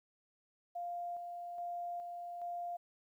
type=tone with tremolo; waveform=sine; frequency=698.5 Hz; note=F5; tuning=in tune; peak=-38 dBFS; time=0.75-2.77 s; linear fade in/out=10 ms; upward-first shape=square; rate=1.2 Hz; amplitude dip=35%; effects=12-bit